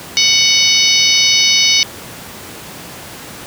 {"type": "harmonic tone", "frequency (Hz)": 743, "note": "F#5", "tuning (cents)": 7, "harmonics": [3, 4, 5, 6, 7, 8], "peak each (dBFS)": [-16, -16, -16, -16, -16, -16], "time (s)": [0.17, 1.83], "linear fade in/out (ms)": 0, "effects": ["pink hiss -31 dBFS RMS until 3.46 s", "high-pass 100 Hz 12 dB/octave"]}